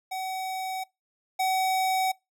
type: tone pair in turn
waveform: square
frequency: 755 / 755 Hz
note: F#5 / F#5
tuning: +35 / +35 cents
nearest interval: unison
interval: 0 cents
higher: neither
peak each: -31 / -24 dBFS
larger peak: second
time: 0.11-0.84 / 1.39-2.12 s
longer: neither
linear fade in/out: 10 ms
effects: noise-tail reverb RT60 0.2 s tail -23 dB re dry